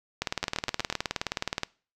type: two click trains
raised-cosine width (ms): 0.2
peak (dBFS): -10 / -11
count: 28 / 5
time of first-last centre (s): 0.22-1.634 / 0.44-0.926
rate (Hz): 19.1 / 8.23
effects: noise-tail reverb RT60 0.4 s tail -23 dB re dry